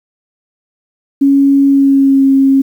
sine tone with pitch glide, 277.2 to 270.7 Hz, C#4 to C#4, 0 to -41 cents, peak -5 dBFS, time 1.21-2.62 s, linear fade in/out 10 ms, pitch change -41 cents, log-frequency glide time 1.66-2.27 s, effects 7-bit

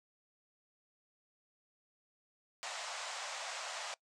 pink band-pass noise, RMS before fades -43 dBFS, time 2.63-3.94 s, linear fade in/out 0 ms, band 590 to 8200 Hz, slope 48 dB/octave, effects noise-tail reverb RT60 0.1 s tail -22 dB re dry

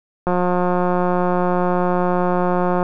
click train, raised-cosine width 1 ms, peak -6 dBFS, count 459, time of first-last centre 0.27-2.829 s, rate 179 Hz, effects none

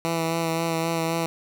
10% pulse tone with vibrato, 164.81 Hz, E3, in tune, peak -15 dBFS, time 0.05-1.26 s, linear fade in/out 0 ms, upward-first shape sine, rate 3.8 Hz, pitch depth 20 cents each way, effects none

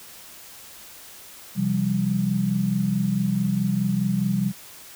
sine chord, C suspended fourth, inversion none, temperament equal with one note detuned, 130.81 / 171.32 / 196 Hz, C3 / F3 / G3, 0 / -33 / 0 cents, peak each -27 / -26 / -22 dBFS, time 1.55-4.53 s, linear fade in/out 50 ms, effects white hiss -44 dBFS RMS until 4.95 s

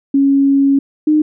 sine tone pair in turn, 276.3 / 305.3 Hz, C#4 / D#4, -6 / -33 cents, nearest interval major second, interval 173 cents, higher second, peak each -8 dBFS, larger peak neither, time 0.14-0.79 / 1.07-1.22 s, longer first, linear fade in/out 5 ms, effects none

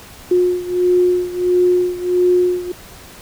sine beating tone pair, 358.8 / 360.3 Hz, F4 / F#4, +47 / -46 cents, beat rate 1.5 Hz, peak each -14 / -17 dBFS, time 0.31-2.72 s, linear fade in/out 5 ms, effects pink hiss -39 dBFS RMS until 3.21 s

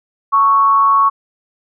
sine tone with frequency modulation, 1108.7 Hz, C#6, in tune, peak -8 dBFS, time 0.32-1.1 s, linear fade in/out 20 ms, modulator 210 Hz, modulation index 0.34, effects none

